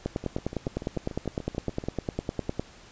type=two click trains; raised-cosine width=2 ms; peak=-23 / -14 dBFS; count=12 / 26; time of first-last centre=0.24-1.839 / 0.06-2.595 s; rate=6.88 / 9.86 Hz; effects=pink hiss -51 dBFS RMS until 2.91 s + resampled to 16000 Hz